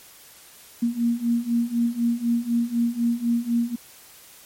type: beating tone pair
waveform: sine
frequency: 233.1 / 237.1 Hz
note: A#3 / A#3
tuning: 0 / +30 cents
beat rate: 4 Hz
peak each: -24 / -22 dBFS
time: 0.82-3.76 s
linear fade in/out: 10 ms
effects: white hiss -48 dBFS RMS until 4.45 s + MP3 64 kbps